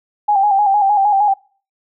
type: tone with vibrato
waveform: sine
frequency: 807 Hz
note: G#5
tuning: 50 cents flat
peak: -10 dBFS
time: 0.28-1.34 s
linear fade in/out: 10 ms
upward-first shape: square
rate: 6.5 Hz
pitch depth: 54 cents each way
effects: noise-tail reverb RT60 0.4 s tail -23 dB re dry